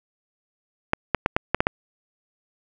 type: clicks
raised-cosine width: 0.5 ms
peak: -3 dBFS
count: 7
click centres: 0.934 / 1.147 / 1.261 / 1.365 / 1.546 / 1.605 / 1.669 s
effects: none